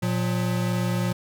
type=tone pair together; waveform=square; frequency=116.54 / 179.4 Hz; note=A#2 / F3; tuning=0 / +47 cents; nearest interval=perfect fifth; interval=747 cents; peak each=-26 dBFS; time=0.02-1.13 s; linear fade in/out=10 ms; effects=none